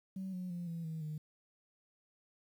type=tone with pitch steps; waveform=sine; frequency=190 / 182.05 / 174.43 / 167.13 / 160.14 / 153.44 Hz; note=F#3 / F#3 / F3 / E3 / E3 / D#3; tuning=+46 / -28 / -2 / +24 / -50 / -24 cents; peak=-37 dBFS; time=0.16-1.18 s; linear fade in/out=5 ms; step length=170 ms; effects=tanh soft clip ceiling -35 dBFS + 11-bit